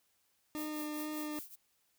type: tone with vibrato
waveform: 40% pulse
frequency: 303.4 Hz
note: D#4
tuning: 44 cents flat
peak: -37 dBFS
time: 0.55-1.39 s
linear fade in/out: 0 ms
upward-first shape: sine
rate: 2.2 Hz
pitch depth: 12 cents each way
type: noise with tremolo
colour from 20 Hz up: violet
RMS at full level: -44 dBFS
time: 0.56-1.56 s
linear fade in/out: 20 ms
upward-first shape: triangle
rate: 5.1 Hz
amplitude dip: 90%
effects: white hiss -75 dBFS RMS until 1.98 s